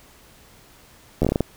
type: slowing click train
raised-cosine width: 2 ms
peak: -6 dBFS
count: 8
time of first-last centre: 1.22-1.407 s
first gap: 12 ms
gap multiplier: 1.26
effects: pink hiss -51 dBFS RMS until 1.56 s